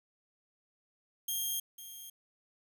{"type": "tone with echo", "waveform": "5% pulse", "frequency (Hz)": 3221, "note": "G7", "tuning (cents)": 46, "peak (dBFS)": -24, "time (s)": [1.28, 1.6], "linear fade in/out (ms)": 5, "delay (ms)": 500, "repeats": 1, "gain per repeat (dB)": -13, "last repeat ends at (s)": 2.1, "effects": ["11-bit"]}